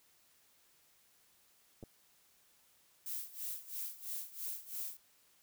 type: clicks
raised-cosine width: 2 ms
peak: -36 dBFS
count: 2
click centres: 1.828 / 1.837 s
type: noise with tremolo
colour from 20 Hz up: violet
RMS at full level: -40 dBFS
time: 3.06-4.97 s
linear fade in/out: 2 ms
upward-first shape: sine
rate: 3 Hz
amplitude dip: 85%
effects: white hiss -69 dBFS RMS until 5.42 s